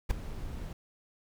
brown noise with ADSR envelope, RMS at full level -21 dBFS, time 0.09-0.73 s, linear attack 21 ms, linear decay 3 ms, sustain -18 dB, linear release 4 ms, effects none

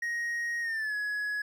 triangle tone with pitch glide, 1878 to 1682.8 Hz, A#6 to G#6, +12 to +22 cents, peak -28 dBFS, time 0.02-1.42 s, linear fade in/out 5 ms, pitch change -190 cents, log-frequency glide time 0.61-0.95 s, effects none

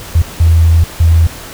sine tone bursts at uneven times, 82.4 Hz, E2, in tune, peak -4 dBFS, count 3, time 0.15-0.22 / 0.4-0.84 / 1-1.27 s, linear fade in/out 5 ms, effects pink hiss -29 dBFS RMS until 1.53 s

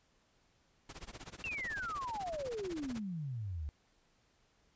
pink noise with tremolo, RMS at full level -46 dBFS, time 0.89-3 s, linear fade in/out 2 ms, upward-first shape sine, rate 16 Hz, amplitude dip 95%
sine exponential sweep, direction down, 2775 to 69.4 Hz, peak -37 dBFS, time 1.44-3.69 s, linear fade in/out 0 ms
effects pink hiss -72 dBFS RMS until 4.75 s + resampled to 16000 Hz

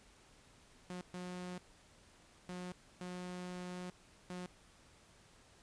sawtooth tone bursts at uneven times, 180.2 Hz, F#3, 45 cents flat, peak -39 dBFS, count 5, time 0.9-1.01 / 1.14-1.58 / 2.49-2.72 / 3.01-3.9 / 4.3-4.46 s, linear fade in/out 0 ms, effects pink hiss -64 dBFS RMS until 5.62 s + resampled to 22050 Hz

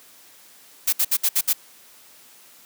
blue noise bursts, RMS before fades -19 dBFS, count 6, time 0.87-1.533 s, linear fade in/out 10 ms, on 58 ms, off 63 ms, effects white hiss -50 dBFS RMS until 2.65 s + high-pass 150 Hz 12 dB/octave

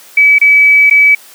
sine tone with dropouts, 2289 Hz, D7, 45 cents flat, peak -3 dBFS, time 0.17-1.15 s, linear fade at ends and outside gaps 5 ms, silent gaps 0.385-0.413 / 0.899-0.909 s, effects white hiss -38 dBFS RMS until 1.34 s + high-pass 300 Hz 12 dB/octave

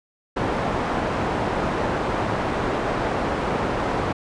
white low-pass noise, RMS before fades -24 dBFS, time 0.36-4.13 s, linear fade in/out 10 ms, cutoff 910 Hz, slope 12 dB/octave, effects resampled to 22050 Hz

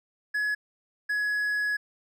triangle tone pair in turn, 1691 / 1682 Hz, G#6 / G#6, +31 / +22 cents, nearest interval unison, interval 9 cents, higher first, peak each -23 dBFS, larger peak neither, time 0.34-0.55 / 1.09-1.77 s, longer second, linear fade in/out 10 ms, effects none

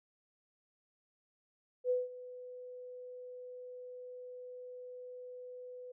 sine tone with ADSR envelope, 499 Hz, B4, 18 cents sharp, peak -27 dBFS, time 1.84-5.92 s, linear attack 62 ms, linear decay 180 ms, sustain -18 dB, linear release 8 ms, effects none

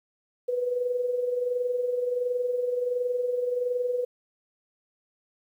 sine tone with amplitude modulation, 493.4 Hz, B4, 2 cents flat, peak -22 dBFS, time 0.48-4.05 s, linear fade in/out 10 ms, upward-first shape sine, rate 21.4 Hz, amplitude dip 55%, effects 10-bit

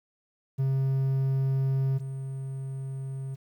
triangle tone pair in turn, 134.3 / 134.3 Hz, C3 / C3, +46 / +46 cents, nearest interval unison, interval 0 cents, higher neither, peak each -21 / -30 dBFS, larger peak first, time 0.58-1.99 / 1.99-3.36 s, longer first, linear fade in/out 20 ms, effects 10-bit

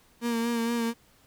35% pulse tone with vibrato, 233.1 Hz, A#3, in tune, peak -24 dBFS, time 0.21-0.94 s, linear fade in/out 50 ms, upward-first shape sine, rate 4.3 Hz, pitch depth 30 cents each way, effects pink hiss -61 dBFS RMS until 1.26 s

